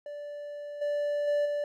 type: tone with level steps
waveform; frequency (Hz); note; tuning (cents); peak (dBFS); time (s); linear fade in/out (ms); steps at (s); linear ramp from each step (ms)
triangle; 584; D5; -10; -35 / -25 / -22 / -26; 0.06-1.64; 2; 0.81 / 1.27 / 1.45; 10
effects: none